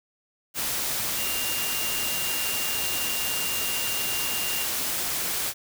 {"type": "tone in noise", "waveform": "sine", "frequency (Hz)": 2794, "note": "F7", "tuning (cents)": 0, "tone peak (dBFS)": -32, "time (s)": [1.16, 4.67], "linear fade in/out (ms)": 50, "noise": "white", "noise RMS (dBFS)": -28, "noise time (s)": [0.54, 5.54], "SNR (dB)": -7, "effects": []}